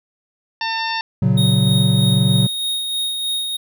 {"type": "harmonic tone", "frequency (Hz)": 901, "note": "A5", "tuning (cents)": 41, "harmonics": [1, 2, 3, 4, 5, 6], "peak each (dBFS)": [-23, -26, -28, -29, -30, -31], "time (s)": [0.61, 1.01], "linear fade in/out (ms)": 2}
{"type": "chord", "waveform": "triangle", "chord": "F# major", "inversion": "first", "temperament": "equal", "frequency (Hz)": [116.54, 138.59, 185], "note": ["A#2", "C#3", "F#3"], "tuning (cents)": [0, 0, 0], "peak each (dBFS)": -15, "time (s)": [1.22, 2.47], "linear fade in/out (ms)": 5}
{"type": "tone with tremolo", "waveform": "square", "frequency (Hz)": 3730, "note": "A#7", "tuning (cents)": 0, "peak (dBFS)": -19, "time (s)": [1.37, 3.57], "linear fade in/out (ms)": 10, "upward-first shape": "sine", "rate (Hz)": 3.2, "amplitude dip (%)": 35}
{"effects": []}